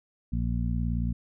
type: harmonic tone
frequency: 58.5 Hz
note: A#1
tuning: 7 cents sharp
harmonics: 1 / 2 / 3 / 4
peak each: -28 / -31 / -33 / -34 dBFS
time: 0.32-1.13 s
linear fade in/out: 10 ms
effects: none